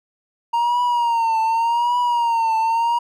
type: tone with vibrato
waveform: triangle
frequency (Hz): 932.3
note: A#5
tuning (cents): 0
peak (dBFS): -14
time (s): 0.53-2.99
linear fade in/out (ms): 10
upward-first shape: triangle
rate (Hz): 0.86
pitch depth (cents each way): 87
effects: none